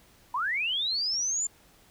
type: linear sweep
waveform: sine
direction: up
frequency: 920 to 7240 Hz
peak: -26 dBFS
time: 0.34-1.47 s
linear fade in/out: 5 ms
effects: pink hiss -59 dBFS RMS until 1.9 s